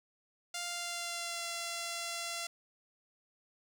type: tone with pitch glide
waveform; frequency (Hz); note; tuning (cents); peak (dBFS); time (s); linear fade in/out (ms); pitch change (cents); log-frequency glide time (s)
5% pulse; 698.5 to 682.9; F5 to F5; 0 to -39; -25; 0.54-2.47; 5; -39; 0.65-1.46
effects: none